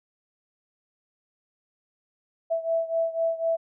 sine beating tone pair, 658 / 662 Hz, E5 / E5, -3 / +7 cents, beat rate 4 Hz, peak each -25 / -28 dBFS, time 2.5-3.57 s, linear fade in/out 20 ms, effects none

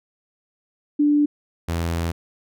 sine / sawtooth tone pair in turn, 293.7 / 83.95 Hz, D4 / E2, 0 / +32 cents, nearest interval octave + minor seventh, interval 2168 cents, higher first, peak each -14 / -18 dBFS, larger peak first, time 0.99-1.26 / 1.68-2.12 s, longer second, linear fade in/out 10 ms, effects none

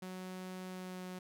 sawtooth tone with pitch glide, 185 to 183.3 Hz, F#3 to F#3, 0 to -16 cents, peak -39 dBFS, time 0.02-1.19 s, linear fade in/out 5 ms, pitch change -16 cents, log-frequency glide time 0.67-1.03 s, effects none

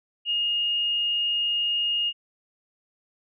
sine tone, 2849 Hz, F7, 34 cents sharp, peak -22 dBFS, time 0.25-2.13 s, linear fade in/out 50 ms, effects none

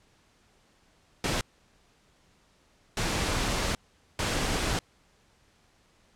pink noise bursts at uneven times, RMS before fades -28 dBFS, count 3, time 1.24-1.41 / 2.97-3.75 / 4.19-4.79 s, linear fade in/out 2 ms, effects pink hiss -64 dBFS RMS until 6.15 s + low-pass 8000 Hz 12 dB/octave

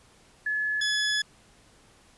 sine / 20% pulse tone pair in turn, 1711 / 1704.3 Hz, A6 / G#6, -49 / +44 cents, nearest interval unison, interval 7 cents, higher first, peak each -25 / -19 dBFS, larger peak second, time 0.46-0.81 / 0.81-1.22 s, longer second, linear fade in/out 5 ms, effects pink hiss -58 dBFS RMS until 2.17 s + resampled to 24000 Hz

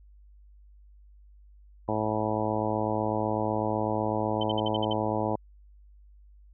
harmonic tone, 108 Hz, A2, 32 cents flat, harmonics 1 / 2 / 3 / 4 / 5 / 6 / 7 / 8 / 9, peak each -34 / -34 / -33 / -35 / -33 / -34 / -35 / -35 / -36 dBFS, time 1.88-5.36 s, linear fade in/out 5 ms
sine tone bursts, 3080 Hz, G7, 31 cents flat, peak -30 dBFS, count 7, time 4.41-4.932 s, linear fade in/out 5 ms, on 24 ms, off 59 ms
effects added 50 Hz sine -51 dBFS peak until 6.53 s

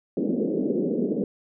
pink band-pass noise, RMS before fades -25 dBFS, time 0.17-1.24 s, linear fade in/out 2 ms, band 190 to 500 Hz, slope 48 dB/octave, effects none

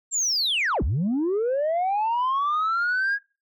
sine linear two-way sweep, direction down then up, 7510 to 48 to 1661 Hz, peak -19 dBFS, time 0.11-3.19 s, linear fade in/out 50 ms, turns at 0.83 s, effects noise-tail reverb RT60 0.3 s tail -24 dB re dry + tanh soft clip ceiling -19 dBFS

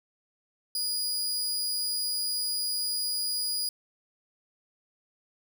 sawtooth tone, 4899 Hz, D#8, 28 cents flat, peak -25 dBFS, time 0.75-3.69 s, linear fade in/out 2 ms, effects none

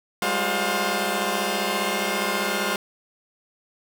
10% pulse tone cluster, 195 / 210 / 355.6 / 524 / 711 Hz, G3 / G#3 / F4 / C5 / F5, -9 / +19 / +31 / +2 / +31 cents, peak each -21 dBFS, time 0.22-2.76 s, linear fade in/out 2 ms, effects none

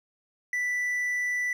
triangle tone, 1975.5 Hz, B6, in tune, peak -24 dBFS, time 0.53-1.53 s, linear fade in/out 2 ms, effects none

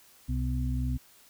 harmonic tone, 63 Hz, B1, 35 cents sharp, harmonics 1 / 2 / 4, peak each -29 / -32 / -35 dBFS, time 0.28-0.98 s, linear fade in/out 20 ms, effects white hiss -58 dBFS RMS until 1.29 s

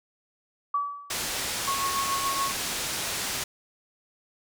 sine tone with exponential decay, 1147 Hz, D6, 41 cents flat, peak -21 dBFS, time 0.74-1.3 s, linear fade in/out 5 ms, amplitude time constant 120 ms
white low-pass noise, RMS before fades -31 dBFS, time 1.1-3.44 s, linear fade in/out 5 ms, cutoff 8500 Hz, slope 12 dB/octave
sine tone with tremolo, 1099 Hz, C#6, 15 cents flat, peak -24 dBFS, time 1.67-2.52 s, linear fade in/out 10 ms, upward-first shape triangle, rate 7 Hz, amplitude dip 60%
effects none

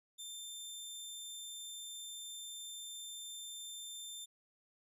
20% pulse tone, 3577 Hz, A7, 28 cents sharp, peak -39 dBFS, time 0.18-4.26 s, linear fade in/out 20 ms, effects none

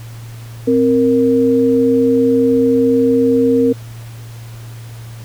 sine tone pair together, 261.6 / 466.1 Hz, C4 / A#4, 0 / 0 cents, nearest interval minor seventh, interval 1000 cents, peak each -12 dBFS, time 0.67-3.73 s, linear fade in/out 10 ms, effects added 115 Hz sine -29 dBFS peak until 5.24 s + pink hiss -41 dBFS RMS until 5.24 s

